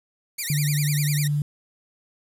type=tone with vibrato; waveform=5% pulse; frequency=2098 Hz; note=C7; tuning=4 cents sharp; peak=-17 dBFS; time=0.38-1.28 s; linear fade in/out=10 ms; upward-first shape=sine; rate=10 Hz; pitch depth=250 cents each way
type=tone; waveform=sine; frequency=146.83 Hz; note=D3; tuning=in tune; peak=-20 dBFS; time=0.5-1.42 s; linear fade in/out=2 ms
effects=resampled to 32000 Hz + 8-bit